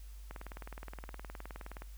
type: click train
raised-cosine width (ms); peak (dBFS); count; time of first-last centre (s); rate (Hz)
0.5; -30; 30; 0.31-1.82; 19.2
effects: added 50 Hz sine -46 dBFS peak until 1.97 s + white hiss -63 dBFS RMS until 1.97 s